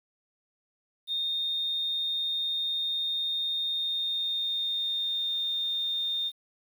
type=tone with pitch glide; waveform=sine; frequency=3668 to 3643 Hz; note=A#7 to A#7; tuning=-29 to -41 cents; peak=-27 dBFS; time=1.07-6.32 s; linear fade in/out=50 ms; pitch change=-12 cents; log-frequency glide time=3.71-5.34 s; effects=9-bit